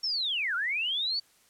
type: linear two-way sweep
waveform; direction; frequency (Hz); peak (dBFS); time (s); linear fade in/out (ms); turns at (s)
sine; down then up; 5530 to 1358 to 4595; -27; 0.03-1.2; 10; 0.55
effects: white hiss -63 dBFS RMS until 1.49 s + low-pass 12000 Hz 12 dB/octave